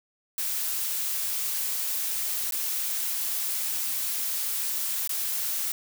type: noise with dropouts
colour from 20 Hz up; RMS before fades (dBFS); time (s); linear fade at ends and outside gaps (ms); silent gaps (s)
blue; -29; 0.38-5.72; 1; 2.509-2.522 / 5.075-5.093
effects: none